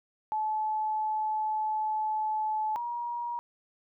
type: tone pair in turn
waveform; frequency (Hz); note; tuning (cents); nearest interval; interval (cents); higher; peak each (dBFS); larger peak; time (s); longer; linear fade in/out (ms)
sine; 863 / 952.3; A5 / A#5; -34 / +37; major second; 171; second; -27 / -31; first; 0.32-2.76 / 2.76-3.39; first; 0
effects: none